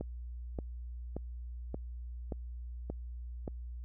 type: click train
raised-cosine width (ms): 2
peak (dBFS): -24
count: 7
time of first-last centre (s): 0.01-3.478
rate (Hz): 1.73
effects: added 60 Hz sine -40 dBFS peak until 3.84 s